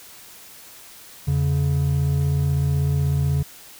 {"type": "tone pair together", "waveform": "triangle", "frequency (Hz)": [85, 141.15], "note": ["F2", "C#3"], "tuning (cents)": [-46, 32], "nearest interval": "major sixth", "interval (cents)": 878, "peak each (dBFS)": [-21, -17], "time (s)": [1.27, 3.43], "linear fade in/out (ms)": 10, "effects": ["white hiss -44 dBFS RMS until 3.79 s"]}